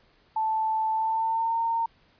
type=tone with pitch glide; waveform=sine; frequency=879 to 916.3 Hz; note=A5 to A#5; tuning=-2 to -30 cents; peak=-23 dBFS; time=0.36-1.86 s; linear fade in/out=5 ms; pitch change=+72 cents; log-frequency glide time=0.91-1.58 s; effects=pink hiss -62 dBFS RMS until 2.19 s + resampled to 11025 Hz